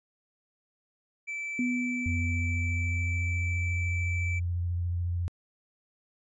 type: tone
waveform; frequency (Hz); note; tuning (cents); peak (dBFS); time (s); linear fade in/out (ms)
triangle; 2321; D7; -21; -31; 1.27-4.4; 20
type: tone with exponential decay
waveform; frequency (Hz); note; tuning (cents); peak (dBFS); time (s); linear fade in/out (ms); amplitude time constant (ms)
sine; 246.9; B3; 0; -25; 1.59-4.35; 2; 600
type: tone with vibrato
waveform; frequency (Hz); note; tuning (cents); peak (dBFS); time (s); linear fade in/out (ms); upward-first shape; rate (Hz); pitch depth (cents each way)
sine; 87.31; F2; 0; -27; 2.06-5.28; 0; triangle; 14; 25
effects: resampled to 22050 Hz